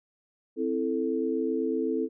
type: chord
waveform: sine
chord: A minor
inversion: first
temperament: equal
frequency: 261.6 / 329.6 / 440 Hz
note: C4 / E4 / A4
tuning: 0 / 0 / 0 cents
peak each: -30 / -30 / -29 dBFS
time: 0.56-2.09 s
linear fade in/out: 50 ms
effects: none